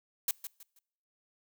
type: noise with echo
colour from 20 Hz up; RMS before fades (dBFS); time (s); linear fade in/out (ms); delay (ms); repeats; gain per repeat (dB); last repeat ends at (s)
blue; -29; 0.28-0.31; 2; 160; 3; -11; 0.79
effects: noise-tail reverb RT60 0.8 s tail -26 dB re dry